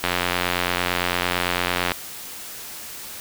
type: click train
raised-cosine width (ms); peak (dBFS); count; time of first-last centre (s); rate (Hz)
0.3; -4; 168; 0.04-1.919; 88.9
effects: white hiss -36 dBFS RMS until 3.2 s